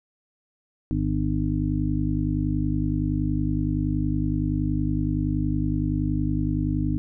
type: harmonic tone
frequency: 50.7 Hz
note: G#1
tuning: 41 cents flat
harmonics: 1 / 2 / 3 / 5 / 6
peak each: -28 / -28 / -28 / -28 / -28 dBFS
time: 0.91-6.98 s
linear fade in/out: 0 ms
effects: none